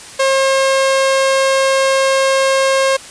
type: tone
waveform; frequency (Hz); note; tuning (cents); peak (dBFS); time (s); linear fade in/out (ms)
sawtooth; 537; C5; +45; -7; 0.19-2.97; 10
effects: white hiss -34 dBFS RMS until 3.1 s + resampled to 22050 Hz